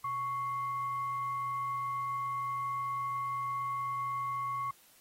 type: tone with frequency modulation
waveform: sine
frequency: 1108.7 Hz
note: C#6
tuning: in tune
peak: -32 dBFS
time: 0.04-4.71 s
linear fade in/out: 5 ms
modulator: 983 Hz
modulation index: 0.3
effects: white hiss -62 dBFS RMS until 5 s + AAC 48 kbps